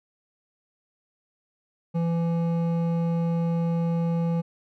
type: tone with hard clipping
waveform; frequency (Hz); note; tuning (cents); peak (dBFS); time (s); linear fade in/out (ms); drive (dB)
triangle; 168; E3; +33; -24; 1.94-4.42; 20; 14
effects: none

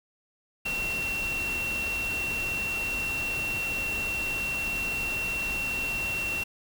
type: tone in noise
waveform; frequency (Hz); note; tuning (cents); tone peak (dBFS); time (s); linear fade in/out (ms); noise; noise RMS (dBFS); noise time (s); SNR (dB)
sine; 2725; F7; -43; -28; 0.65-6.44; 10; pink; -37; 0.65-6.44; +6
effects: none

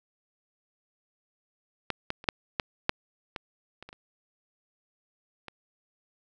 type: clicks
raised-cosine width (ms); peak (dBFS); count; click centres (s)
0.3; -12 / -14 / -28 / -6 / -10 / -6 / -18 / -27 / -28 / -30 / -24; 11; 1.903 / 2.104 / 2.241 / 2.288 / 2.598 / 2.894 / 3.362 / 3.826 / 3.89 / 3.929 / 5.483
effects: none

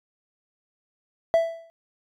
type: tone with exponential decay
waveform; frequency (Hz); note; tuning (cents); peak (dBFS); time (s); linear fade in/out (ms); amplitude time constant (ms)
triangle; 662; E5; +7; -11; 1.34-1.7; 0; 78
effects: tanh soft clip ceiling -7 dBFS

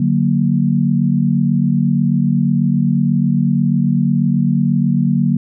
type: chord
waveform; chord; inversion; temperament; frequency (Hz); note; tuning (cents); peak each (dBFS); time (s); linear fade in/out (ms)
sine; D augmented; none; equal; 146.83 / 185 / 233.1; D3 / F#3 / A#3; 0 / 0 / 0; -16; 0-5.37; 5
effects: none

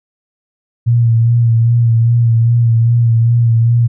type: tone with vibrato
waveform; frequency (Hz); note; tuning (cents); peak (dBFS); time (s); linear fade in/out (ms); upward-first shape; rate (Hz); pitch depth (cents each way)
sine; 116.54; A#2; 0; -7; 0.86-3.88; 20; sine; 2.5; 36
effects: none

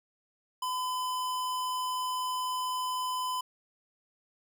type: tone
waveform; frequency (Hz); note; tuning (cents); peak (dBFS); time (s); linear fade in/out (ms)
square; 1011; B5; +40; -31; 0.62-3.41; 5
effects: none

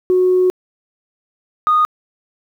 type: tone pair in turn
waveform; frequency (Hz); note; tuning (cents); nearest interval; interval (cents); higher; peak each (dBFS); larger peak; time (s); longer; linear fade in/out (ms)
sine; 366.9 / 1234.1; F#4 / D#6; -15 / -15; octave + major sixth; 2100; second; -9; neither; 0.1-0.5 / 1.67-1.85; first; 0
effects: tanh soft clip ceiling -6 dBFS + 8-bit

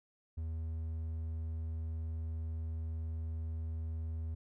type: tone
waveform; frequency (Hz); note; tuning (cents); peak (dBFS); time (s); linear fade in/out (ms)
triangle; 80.5; E2; -41; -34; 0.37-4.35; 10
effects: none

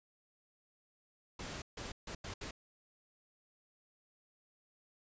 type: noise bursts at uneven times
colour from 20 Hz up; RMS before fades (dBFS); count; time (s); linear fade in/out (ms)
pink; -44; 5; 1.39-1.62 / 1.77-1.92 / 2.07-2.15 / 2.24-2.34 / 2.41-2.51; 5
effects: resampled to 16000 Hz

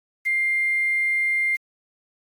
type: tone with quantisation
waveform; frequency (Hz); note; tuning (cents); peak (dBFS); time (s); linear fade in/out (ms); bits
sine; 2100; C7; +6; -19; 0.25-1.57; 20; 7
effects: AAC 64 kbps

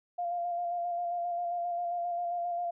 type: tone with vibrato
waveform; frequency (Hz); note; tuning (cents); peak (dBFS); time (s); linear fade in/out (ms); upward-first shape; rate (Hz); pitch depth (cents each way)
sine; 697; F5; -4; -30; 0.18-2.71; 10; square; 7.5; 20
effects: none

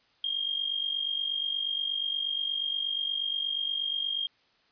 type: tone with amplitude modulation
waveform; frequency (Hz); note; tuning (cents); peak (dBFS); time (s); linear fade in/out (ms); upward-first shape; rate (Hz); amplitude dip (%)
sine; 3223; G7; +47; -25; 0.24-4.27; 2; sine; 48.4; 70
effects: white hiss -66 dBFS RMS until 4.71 s + resampled to 11025 Hz

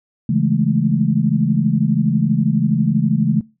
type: chord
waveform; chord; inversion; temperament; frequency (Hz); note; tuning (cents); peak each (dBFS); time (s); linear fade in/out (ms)
sine; A major seventh; first; equal; 138.59 / 164.81 / 207.7 / 220; C#3 / E3 / G#3 / A3; 0 / 0 / 0 / 0; -19; 0.29-3.41; 5
effects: noise-tail reverb RT60 0.3 s tail -23 dB re dry

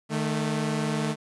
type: tone pair together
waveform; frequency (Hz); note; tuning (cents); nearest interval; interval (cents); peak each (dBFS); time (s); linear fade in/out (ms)
sawtooth; 153.11 / 220; D#3 / A3; -28 / 0; tritone; 628; -24; 0.09-1.16; 50
effects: resampled to 24000 Hz + 10-bit

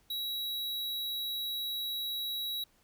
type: tone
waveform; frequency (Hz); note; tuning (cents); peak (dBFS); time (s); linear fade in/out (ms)
square; 3877; B7; -33; -34; 0.1-2.64; 5
effects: pink hiss -68 dBFS RMS until 2.83 s

